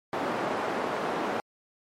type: band-pass noise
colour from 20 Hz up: white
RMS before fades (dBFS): -30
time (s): 0.13-1.4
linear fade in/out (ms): 0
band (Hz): 240 to 900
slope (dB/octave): 12
effects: MP3 64 kbps